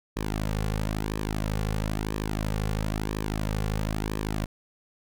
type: tone with flanger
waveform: sawtooth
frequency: 52.7 Hz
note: G#1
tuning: 26 cents sharp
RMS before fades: -29 dBFS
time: 0.16-4.46 s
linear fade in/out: 10 ms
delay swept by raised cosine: 1.4 to 3.2 ms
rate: 1 Hz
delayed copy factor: -0.7
effects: none